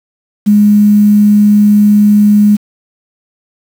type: tone with quantisation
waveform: sine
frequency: 207.7 Hz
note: G#3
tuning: in tune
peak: -3 dBFS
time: 0.46-2.57 s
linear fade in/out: 20 ms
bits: 5
effects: none